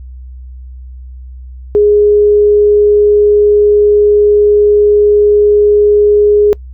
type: tone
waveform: sine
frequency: 415.3 Hz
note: G#4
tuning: in tune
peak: -4 dBFS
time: 1.75-6.53 s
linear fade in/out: 0 ms
effects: noise-tail reverb RT60 0.1 s tail -25 dB re dry + added 63 Hz sine -26 dBFS peak until 6.73 s